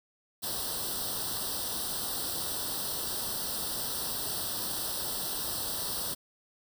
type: noise with comb filter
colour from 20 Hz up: white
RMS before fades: -34 dBFS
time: 0.42-6.15 s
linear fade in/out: 20 ms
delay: 0.22 ms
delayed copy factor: +0.9
effects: none